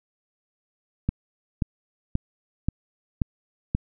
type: click train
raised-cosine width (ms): 5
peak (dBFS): -10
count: 6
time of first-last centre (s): 1.09-3.75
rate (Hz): 1.88
effects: none